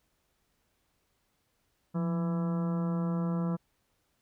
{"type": "harmonic tone with a mistuned harmonic", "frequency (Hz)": 166.6, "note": "E3", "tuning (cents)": 19, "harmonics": [1, 2, 3, 4, 5, 6, 7, 8, 10], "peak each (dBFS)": [-28, -41, -41, -46, -51, -46, -49, -48, -60], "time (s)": [1.94, 3.57], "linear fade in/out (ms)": 20, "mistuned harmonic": 1, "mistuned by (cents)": 67, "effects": ["pink hiss -75 dBFS RMS until 4.21 s"]}